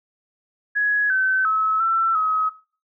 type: tone with pitch steps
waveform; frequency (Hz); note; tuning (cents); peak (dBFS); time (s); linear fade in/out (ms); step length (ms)
sine; 1674 / 1531 / 1293 / 1340 / 1273; G#6 / G6 / E6 / E6 / D#6; +13 / -41 / -34 / +28 / +39; -17; 0.75-2.5; 20; 350
effects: noise-tail reverb RT60 0.4 s tail -17 dB re dry